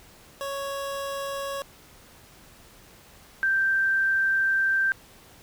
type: tone pair in turn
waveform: 25% pulse / sine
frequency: 554.4 / 1568.1 Hz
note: C#5 / G6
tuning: 0 / 0 cents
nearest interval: octave + tritone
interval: 1800 cents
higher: second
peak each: -26 / -20 dBFS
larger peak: second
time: 0.41-1.62 / 3.43-4.92 s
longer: second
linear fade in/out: 0 ms
effects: pink hiss -52 dBFS RMS until 5.42 s